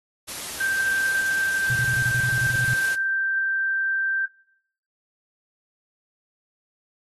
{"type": "noise", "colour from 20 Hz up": "white", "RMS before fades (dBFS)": -33, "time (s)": [0.27, 2.96], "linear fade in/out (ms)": 20}
{"type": "tone", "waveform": "sine", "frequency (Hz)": 1568, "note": "G6", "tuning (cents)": 0, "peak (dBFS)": -21, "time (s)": [0.6, 4.26], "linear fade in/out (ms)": 10}
{"type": "tone bursts", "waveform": "sine", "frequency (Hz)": 124.1, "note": "B2", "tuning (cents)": 9, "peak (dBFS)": -24, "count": 12, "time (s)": [1.7, 2.736], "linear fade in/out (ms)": 0, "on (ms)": 57, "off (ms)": 32}
{"effects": ["noise-tail reverb RT60 0.8 s tail -25 dB re dry", "AAC 32 kbps"]}